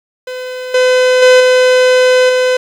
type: tone with level steps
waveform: 45% pulse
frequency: 507 Hz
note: B4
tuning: 45 cents sharp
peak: -20 / -7 / -3 / -6 / -9 dBFS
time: 0.27-2.57 s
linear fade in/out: 5 ms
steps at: 0.74 / 1.22 / 1.4 / 2.29 s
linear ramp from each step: 5 ms
effects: low-pass 6000 Hz 12 dB/octave + 7-bit